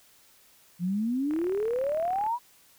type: exponential sweep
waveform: sine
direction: up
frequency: 169.3 to 997 Hz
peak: -25 dBFS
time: 0.79-2.39 s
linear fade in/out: 50 ms
type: click train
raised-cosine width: 0.5 ms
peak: -28 dBFS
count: 37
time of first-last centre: 1.31-2.265 s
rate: 37.7 Hz
effects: white hiss -59 dBFS RMS until 2.78 s